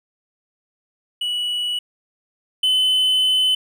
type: tone pair in turn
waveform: triangle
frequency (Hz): 2940 / 3031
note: F#7 / F#7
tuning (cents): -12 / +41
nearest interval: minor second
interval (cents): 53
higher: second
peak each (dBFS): -19 / -13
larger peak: second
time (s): 1.21-1.79 / 2.63-3.55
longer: second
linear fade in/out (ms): 5
effects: none